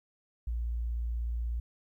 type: tone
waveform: sine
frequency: 58.27 Hz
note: A#1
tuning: in tune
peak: -30 dBFS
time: 0.47-1.6 s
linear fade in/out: 5 ms
effects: 12-bit